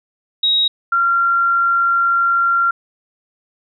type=tone pair in turn; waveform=sine; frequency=3800 / 1378.1 Hz; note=A#7 / F6; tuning=+33 / -23 cents; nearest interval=octave + tritone; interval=1756 cents; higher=first; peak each=-12 dBFS; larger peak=neither; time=0.43-0.68 / 0.92-2.71 s; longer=second; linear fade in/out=5 ms; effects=none